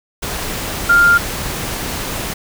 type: tone in noise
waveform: sine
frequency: 1400 Hz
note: F6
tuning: 4 cents sharp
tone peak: -7 dBFS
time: 0.89-1.18 s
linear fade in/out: 10 ms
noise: pink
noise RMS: -23 dBFS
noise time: 0.22-2.34 s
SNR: +13 dB
effects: none